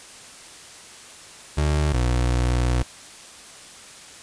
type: tone pair in turn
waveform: 30% pulse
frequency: 74.9 / 61.25 Hz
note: D2 / B1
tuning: +35 / -14 cents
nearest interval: minor third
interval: 349 cents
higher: first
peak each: -16 dBFS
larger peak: neither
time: 1.57-1.93 / 1.93-2.83 s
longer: second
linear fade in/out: 10 ms
effects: white hiss -43 dBFS RMS until 4.22 s + resampled to 22050 Hz